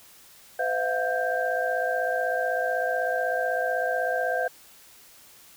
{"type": "tone cluster", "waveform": "sine", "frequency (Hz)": [507, 658, 714, 1577], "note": ["B4", "E5", "F5", "G6"], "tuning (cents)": [45, -3, 38, 10], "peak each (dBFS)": -29, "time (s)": [0.59, 4.48], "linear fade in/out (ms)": 5, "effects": ["white hiss -52 dBFS RMS until 5.56 s"]}